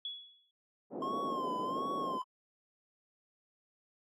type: tone with exponential decay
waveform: sine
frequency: 3379 Hz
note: G#7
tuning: 29 cents sharp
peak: -35 dBFS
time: 0.05-0.51 s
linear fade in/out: 2 ms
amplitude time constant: 99 ms
type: band-pass noise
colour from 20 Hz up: pink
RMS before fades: -40 dBFS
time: 0.9-2.2 s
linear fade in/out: 50 ms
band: 230 to 650 Hz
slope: 24 dB/octave
type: tone with vibrato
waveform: triangle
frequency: 1060 Hz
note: C6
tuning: 22 cents sharp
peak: -33 dBFS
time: 1.02-2.22 s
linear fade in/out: 2 ms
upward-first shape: sine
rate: 1.4 Hz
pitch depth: 91 cents each way
effects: AAC 48 kbps